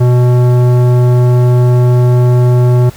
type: tone with tanh clipping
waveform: sine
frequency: 123.47 Hz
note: B2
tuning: in tune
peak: -7 dBFS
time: 0-2.9 s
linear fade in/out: 10 ms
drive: 15 dB
effects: pink hiss -36 dBFS RMS until 2.96 s